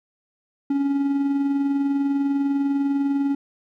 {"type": "tone with tremolo", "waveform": "triangle", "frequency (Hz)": 279.3, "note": "C#4", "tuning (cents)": 13, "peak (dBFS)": -15, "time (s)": [0.7, 3.35], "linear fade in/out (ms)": 5, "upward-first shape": "triangle", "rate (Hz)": 20, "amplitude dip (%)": 45, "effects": []}